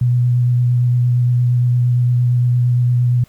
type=tone with vibrato; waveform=sine; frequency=122.7 Hz; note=B2; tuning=11 cents flat; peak=-11 dBFS; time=0.01-3.24 s; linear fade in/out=5 ms; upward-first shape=sine; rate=8.7 Hz; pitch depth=14 cents each way; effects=pink hiss -52 dBFS RMS until 3.28 s

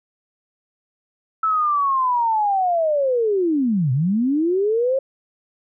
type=linear two-way sweep; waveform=sine; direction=down then up; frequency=1318.5 to 121.4 to 546 Hz; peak=-16 dBFS; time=1.43-4.99 s; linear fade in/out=5 ms; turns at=3.92 s; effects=none

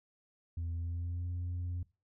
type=tone with pitch glide; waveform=sine; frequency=84 to 88.23 Hz; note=E2 to F2; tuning=+33 to +18 cents; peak=-32 dBFS; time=0.57-1.83 s; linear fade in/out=5 ms; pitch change=+85 cents; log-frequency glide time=0.74-1.29 s; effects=noise-tail reverb RT60 0.3 s tail -23 dB re dry + tanh soft clip ceiling -33 dBFS

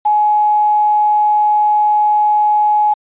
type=tone with quantisation; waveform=sine; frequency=842 Hz; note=G#5; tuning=24 cents sharp; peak=-9 dBFS; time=0.05-2.94 s; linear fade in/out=10 ms; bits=6; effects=resampled to 8000 Hz

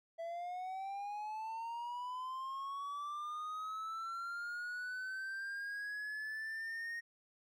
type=linear sweep; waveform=triangle; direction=up; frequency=659.3 to 1864.7 Hz; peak=-38 dBFS; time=0.18-7.01 s; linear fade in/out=20 ms; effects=none

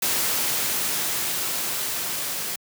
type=noise with level ramp; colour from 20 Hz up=white; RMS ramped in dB=-23 to -29 dBFS; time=0.02-2.56 s; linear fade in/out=5 ms; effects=high-pass 100 Hz 12 dB/octave

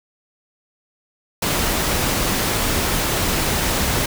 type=noise; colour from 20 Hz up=pink; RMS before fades=-20 dBFS; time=1.42-4.06 s; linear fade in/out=5 ms; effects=none

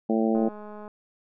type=harmonic tone; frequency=111.7 Hz; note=A2; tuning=27 cents sharp; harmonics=2 / 3 / 4 / 5 / 6 / 7; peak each=-23 / -27 / -29 / -31 / -33 / -34 dBFS; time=0.09-0.49 s; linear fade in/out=10 ms
type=click train; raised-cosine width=1 ms; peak=-29 dBFS; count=112; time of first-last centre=0.35-0.879 s; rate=210 Hz
effects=none

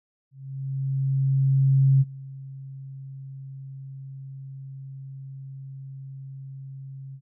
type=tone with ADSR envelope; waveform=sine; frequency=135.2 Hz; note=C#3; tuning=43 cents flat; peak=-14 dBFS; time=0.31-7.21 s; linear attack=1700 ms; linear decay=32 ms; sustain=-22 dB; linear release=66 ms; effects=none

